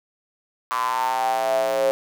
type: tone with high-pass filter sweep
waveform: square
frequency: 60.1 Hz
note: B1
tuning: 46 cents flat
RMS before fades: -22 dBFS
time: 0.71-1.91 s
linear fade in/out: 0 ms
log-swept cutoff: 1100 to 530 Hz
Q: 9.6
effects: none